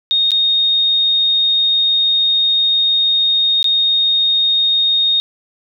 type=tone with dropouts; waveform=sine; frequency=3707 Hz; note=A#7; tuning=10 cents flat; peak=-11 dBFS; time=0.11-5.2 s; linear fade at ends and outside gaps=0 ms; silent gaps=0.307-0.317 / 3.628-3.643 s; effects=none